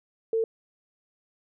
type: tone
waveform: sine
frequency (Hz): 450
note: A4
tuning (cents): +39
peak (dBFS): -22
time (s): 0.33-0.44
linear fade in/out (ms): 2
effects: none